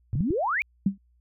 sine exponential sweep, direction up, 103.83 to 2489 Hz, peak -23 dBFS, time 0.13-0.62 s, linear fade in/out 0 ms
clicks, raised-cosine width 5 ms, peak -18 dBFS, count 3, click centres 0.154 / 0.207 / 0.306 s
sine tone with exponential decay, 196 Hz, G3, in tune, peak -15 dBFS, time 0.86-0.98 s, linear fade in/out 5 ms, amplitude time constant 24 ms
effects added 60 Hz sine -60 dBFS peak until 1.2 s

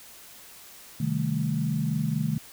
sine chord, A half-diminished seventh, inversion first, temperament equal, 130.81 / 155.56 / 196 / 220 Hz, C3 / Eb3 / G3 / A3, 0 / 0 / 0 / 0 cents, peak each -31 / -27 / -33 / -30 dBFS, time 1-2.38 s, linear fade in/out 5 ms, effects white hiss -48 dBFS RMS until 2.52 s

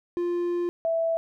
triangle / sine tone pair in turn, 349.2 / 659.2 Hz, F4 / E5, 0 / 0 cents, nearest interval major seventh, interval 1100 cents, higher second, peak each -22 dBFS, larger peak neither, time 0.17-0.69 / 0.85-1.17 s, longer first, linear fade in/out 0 ms, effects none

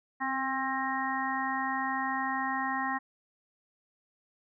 harmonic tone with a mistuned harmonic, 266.4 Hz, C4, 31 cents sharp, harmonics 1 / 3 / 4 / 5 / 6 / 7, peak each -37 / -34 / -34 / -42 / -44 / -34 dBFS, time 0.2-2.99 s, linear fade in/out 20 ms, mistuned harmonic 1, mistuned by -22 cents, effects none

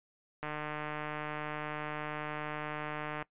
click train, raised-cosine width 0.5 ms, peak -23 dBFS, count 423, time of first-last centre 0.43-3.225 s, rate 151 Hz, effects noise-tail reverb RT60 0.1 s tail -20 dB re dry + resampled to 8000 Hz

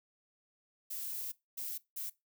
violet noise bursts at uneven times, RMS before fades -40 dBFS, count 3, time 0.9-1.32 / 1.57-1.78 / 1.96-2.1 s, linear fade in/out 10 ms, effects noise-tail reverb RT60 0.2 s tail -20 dB re dry

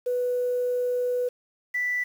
sine tone pair in turn, 493.9 / 1975.6 Hz, B4 / B6, 0 / 0 cents, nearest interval 2 octaves, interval 2400 cents, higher second, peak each -22 / -23 dBFS, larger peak first, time 0.06-1.29 / 1.74-2.04 s, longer first, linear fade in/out 10 ms, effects tanh soft clip ceiling -18 dBFS + 8-bit

